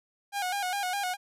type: tone with vibrato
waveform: sawtooth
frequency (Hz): 767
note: G5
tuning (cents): -38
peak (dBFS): -25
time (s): 0.32-1.17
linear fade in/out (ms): 50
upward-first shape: square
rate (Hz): 4.9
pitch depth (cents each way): 86
effects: resampled to 32000 Hz